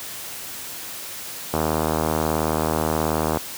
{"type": "click train", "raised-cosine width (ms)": 1, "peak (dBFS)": -7, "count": 145, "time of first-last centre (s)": [1.54, 3.372], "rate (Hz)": 78.6, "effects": ["white hiss -34 dBFS RMS until 3.57 s", "high-pass 60 Hz 12 dB/octave"]}